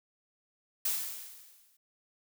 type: noise with exponential decay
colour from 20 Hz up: blue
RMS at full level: -29 dBFS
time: 0.85-1.77 s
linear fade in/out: 5 ms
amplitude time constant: 200 ms
effects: none